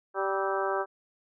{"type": "harmonic tone with a mistuned harmonic", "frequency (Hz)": 194.5, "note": "G3", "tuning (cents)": -13, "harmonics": [2, 3, 4, 5, 6, 7, 8], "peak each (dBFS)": [-31, -33, -34, -35, -36, -36, -37], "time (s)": [0.14, 0.86], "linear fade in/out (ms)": 50, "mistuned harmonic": 7, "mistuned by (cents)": -66, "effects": []}